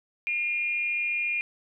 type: tone with frequency modulation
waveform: sine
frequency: 2418 Hz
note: D7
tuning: 50 cents sharp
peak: -25 dBFS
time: 0.27-1.41 s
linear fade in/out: 0 ms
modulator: 296 Hz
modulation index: 0.38
effects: none